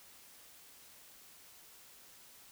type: silence
effects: white hiss -58 dBFS RMS until 2.51 s